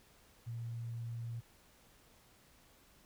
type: tone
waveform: sine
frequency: 116.8 Hz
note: A#2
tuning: 4 cents sharp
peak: -39 dBFS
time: 0.46-1.41 s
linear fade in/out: 20 ms
effects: pink hiss -65 dBFS RMS until 3.05 s